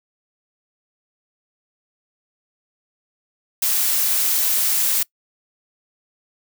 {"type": "noise", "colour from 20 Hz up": "blue", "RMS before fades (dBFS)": -19, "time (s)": [3.62, 5.03], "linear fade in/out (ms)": 5, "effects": ["noise-tail reverb RT60 0.1 s tail -23 dB re dry"]}